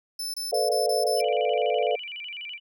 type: tone bursts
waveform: sawtooth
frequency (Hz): 5274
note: E8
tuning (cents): 0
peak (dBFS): -27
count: 6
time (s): 0.19-1.215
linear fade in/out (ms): 5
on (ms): 150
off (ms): 25
type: chord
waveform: sine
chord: B half-diminished seventh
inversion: third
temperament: equal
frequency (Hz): 440 / 493.9 / 587.3 / 698.5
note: A4 / B4 / D5 / F5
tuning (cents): 0 / 0 / 0 / 0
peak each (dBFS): -27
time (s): 0.52-1.96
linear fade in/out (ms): 10
type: tone with vibrato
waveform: sine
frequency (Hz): 2637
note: E7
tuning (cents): 0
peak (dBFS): -34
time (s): 1.16-2.6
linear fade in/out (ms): 50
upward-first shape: square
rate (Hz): 12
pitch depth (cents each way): 200
effects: none